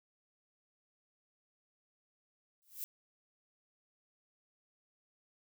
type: noise with exponential growth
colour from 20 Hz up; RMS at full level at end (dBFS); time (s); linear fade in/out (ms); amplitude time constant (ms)
violet; -37; 2.62-2.84; 0; 46
effects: none